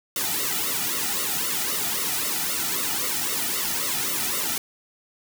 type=noise with flanger; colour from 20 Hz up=white; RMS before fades=-26 dBFS; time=0.16-4.58 s; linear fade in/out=2 ms; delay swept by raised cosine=1.2 to 1.9 ms; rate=3.8 Hz; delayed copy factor=-1; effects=none